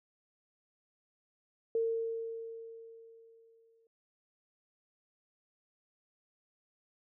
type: tone with exponential decay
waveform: sine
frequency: 455.1 Hz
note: A#4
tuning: 42 cents flat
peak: -27 dBFS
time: 1.75-3.87 s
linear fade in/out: 2 ms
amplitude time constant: 460 ms
effects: none